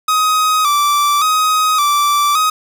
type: tone with vibrato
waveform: 45% pulse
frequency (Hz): 1212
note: D#6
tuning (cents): -46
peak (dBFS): -11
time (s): 0.08-2.5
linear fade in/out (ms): 5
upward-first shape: square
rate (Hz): 0.88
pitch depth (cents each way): 65
effects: 7-bit